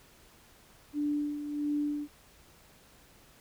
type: tone with tremolo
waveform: sine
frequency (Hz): 293.7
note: D4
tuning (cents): 0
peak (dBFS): -27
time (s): 0.93-2.08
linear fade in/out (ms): 50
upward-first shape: sine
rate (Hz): 1.5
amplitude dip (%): 60
effects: pink hiss -59 dBFS RMS until 3.4 s